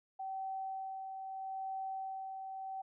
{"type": "tone with tremolo", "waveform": "sine", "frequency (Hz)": 768, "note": "G5", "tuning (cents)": -36, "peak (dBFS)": -37, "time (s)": [0.19, 2.82], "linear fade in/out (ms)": 10, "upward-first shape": "sine", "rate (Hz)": 0.78, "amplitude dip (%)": 40, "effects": []}